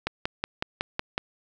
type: click train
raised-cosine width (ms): 0.3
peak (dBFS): -10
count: 7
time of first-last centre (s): 0.07-1.179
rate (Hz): 5.41
effects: none